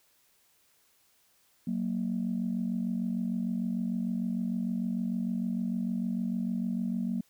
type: tone pair together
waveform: sine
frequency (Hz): 186.46 / 233.1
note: F#3 / A#3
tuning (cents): +14 / 0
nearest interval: major third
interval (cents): 386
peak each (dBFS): -31 / -30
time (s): 1.67-7.21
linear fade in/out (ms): 5
effects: tanh soft clip ceiling -22 dBFS + white hiss -67 dBFS RMS until 7.29 s